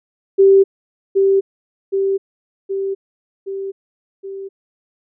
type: tone with echo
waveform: sine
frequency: 390 Hz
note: G4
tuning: 9 cents flat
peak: -6 dBFS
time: 0.38-0.64 s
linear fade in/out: 20 ms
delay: 770 ms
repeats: 5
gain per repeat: -4 dB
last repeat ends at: 4.49 s
effects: none